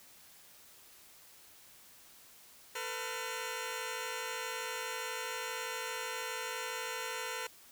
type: tone cluster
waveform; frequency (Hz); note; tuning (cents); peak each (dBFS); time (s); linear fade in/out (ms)
10% pulse; 449.6 / 502 / 1407; A4 / B4 / F6; +37 / +28 / +12; -33 / -32 / -37; 2.75-7.47; 5
effects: white hiss -58 dBFS RMS until 7.71 s